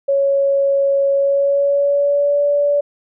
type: tone with pitch glide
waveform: sine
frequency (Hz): 554.4 to 576.6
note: C#5 to D5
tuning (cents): 0 to -32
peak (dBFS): -12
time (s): 0.08-2.81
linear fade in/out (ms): 10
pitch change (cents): +68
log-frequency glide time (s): 1.13-2.43
effects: none